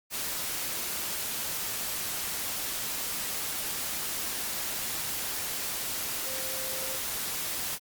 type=tone in noise; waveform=sine; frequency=525 Hz; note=C5; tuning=6 cents sharp; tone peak=-41 dBFS; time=6.23-7 s; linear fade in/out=50 ms; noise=white; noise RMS=-33 dBFS; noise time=0.1-7.79 s; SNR=-11 dB; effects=Opus 48 kbps